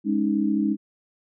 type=chord; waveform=sine; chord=Ab suspended fourth; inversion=none; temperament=equal; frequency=207.7 / 277.2 / 311.1 Hz; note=Ab3 / Db4 / Eb4; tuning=0 / 0 / 0 cents; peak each=-23 / -26 / -24 dBFS; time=0.04-0.77 s; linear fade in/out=50 ms; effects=none